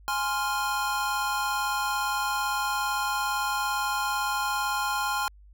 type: chord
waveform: square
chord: F minor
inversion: first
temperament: equal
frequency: 830.6 / 1046.5 / 1396.9 Hz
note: Ab5 / C6 / F6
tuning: 0 / 0 / 0 cents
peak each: -31 dBFS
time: 0.08-5.28 s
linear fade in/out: 0 ms
effects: added 50 Hz sine -49 dBFS peak until 5.53 s